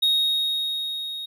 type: tone with level ramp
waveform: triangle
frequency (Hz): 3750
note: A#7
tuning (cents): +10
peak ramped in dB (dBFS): -15 to -29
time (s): 0.02-1.26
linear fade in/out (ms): 10
effects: none